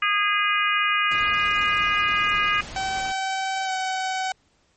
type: harmonic tone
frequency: 410.7 Hz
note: G#4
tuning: 19 cents flat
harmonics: 3 / 4 / 5 / 6 / 7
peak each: -23 / -26 / -26 / -25 / -28 dBFS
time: 0.02-2.61 s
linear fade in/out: 5 ms
type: noise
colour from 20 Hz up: pink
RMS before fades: -37 dBFS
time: 1.11-3.12 s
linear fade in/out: 5 ms
type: tone with pitch glide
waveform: sawtooth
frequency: 767 to 755.1 Hz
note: G5 to F#5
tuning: -38 to +35 cents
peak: -20 dBFS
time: 2.76-4.32 s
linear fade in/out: 2 ms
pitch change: -27 cents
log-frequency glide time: 3.65-3.7 s
effects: pink hiss -64 dBFS RMS until 4.76 s + MP3 32 kbps